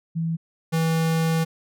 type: tone pair in turn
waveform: sine / square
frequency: 164.3 / 162.69 Hz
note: E3 / E3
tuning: -5 / -22 cents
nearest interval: unison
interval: 17 cents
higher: first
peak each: -22 / -20 dBFS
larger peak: second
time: 0.15-0.37 / 0.72-1.45 s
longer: second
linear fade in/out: 20 ms
effects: none